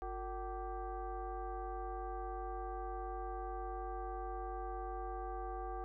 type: tone with frequency modulation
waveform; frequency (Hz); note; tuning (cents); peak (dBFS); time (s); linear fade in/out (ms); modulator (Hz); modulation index
sine; 357.4; F4; +40; -39; 0.02-5.84; 0; 406; 1.7
effects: none